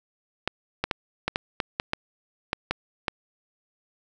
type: clicks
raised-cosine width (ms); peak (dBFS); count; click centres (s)
0.3; -8; 11; 0.476 / 0.84 / 0.912 / 1.28 / 1.359 / 1.602 / 1.799 / 1.934 / 2.531 / 2.71 / 3.082
effects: none